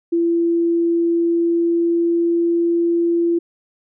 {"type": "tone with pitch glide", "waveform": "sine", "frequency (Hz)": [338.1, 340.1], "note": ["E4", "F4"], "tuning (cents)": [44, -46], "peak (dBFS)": -14, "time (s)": [0.12, 3.39], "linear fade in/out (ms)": 10, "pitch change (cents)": 10, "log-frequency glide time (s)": [1.12, 2.74], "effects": []}